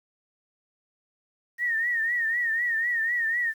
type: tone with vibrato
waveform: sine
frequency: 1864.7 Hz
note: A#6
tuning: in tune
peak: -23 dBFS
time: 1.58-3.54 s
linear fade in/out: 50 ms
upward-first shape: triangle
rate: 4 Hz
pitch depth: 99 cents each way
effects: 9-bit